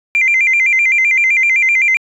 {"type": "tone with vibrato", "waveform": "sine", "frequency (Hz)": 2217, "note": "C#7", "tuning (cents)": 0, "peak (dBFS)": -8, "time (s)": [0.15, 1.97], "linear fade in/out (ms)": 0, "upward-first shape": "square", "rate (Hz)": 7.8, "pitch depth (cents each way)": 120, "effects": ["tanh soft clip ceiling -5 dBFS"]}